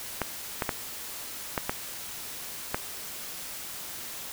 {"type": "clicks", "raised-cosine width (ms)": 0.5, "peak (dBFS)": -11, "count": 6, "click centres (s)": [0.217, 0.622, 0.692, 1.578, 1.695, 2.745], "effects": ["white hiss -39 dBFS RMS until 4.32 s"]}